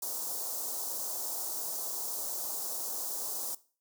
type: band-stop noise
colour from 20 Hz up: white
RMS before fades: -36 dBFS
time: 0.02-3.55 s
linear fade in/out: 5 ms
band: 1000 to 5300 Hz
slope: 24 dB/octave
effects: noise-tail reverb RT60 0.4 s tail -19 dB re dry + high-pass 400 Hz 12 dB/octave